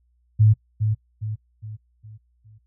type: tone with echo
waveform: sine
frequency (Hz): 107.8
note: A2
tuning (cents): -35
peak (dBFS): -11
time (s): 0.39-0.54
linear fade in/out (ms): 20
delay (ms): 410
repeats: 5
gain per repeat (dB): -7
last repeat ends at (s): 2.59
effects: noise-tail reverb RT60 0.1 s tail -23 dB re dry + added 60 Hz sine -61 dBFS peak until 2.66 s